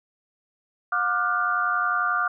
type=tone cluster; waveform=sine; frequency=719 / 1188 / 1409 / 1500 Hz; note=F#5 / D6 / F6 / F#6; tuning=-50 / +20 / +15 / +23 cents; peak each=-31 / -24 / -25 / -30 dBFS; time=0.92-2.28 s; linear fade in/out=5 ms; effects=none